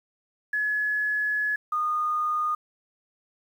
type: tone pair in turn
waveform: sine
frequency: 1699 / 1226.1 Hz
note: G#6 / D#6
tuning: +39 / -26 cents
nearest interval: tritone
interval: 565 cents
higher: first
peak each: -23 dBFS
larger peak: neither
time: 0.53-1.56 / 1.72-2.55 s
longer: first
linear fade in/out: 5 ms
effects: 9-bit